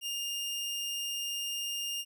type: tone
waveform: sawtooth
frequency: 2817 Hz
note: F7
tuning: 14 cents sharp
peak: -30 dBFS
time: 0.01-2.05 s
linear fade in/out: 50 ms
effects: none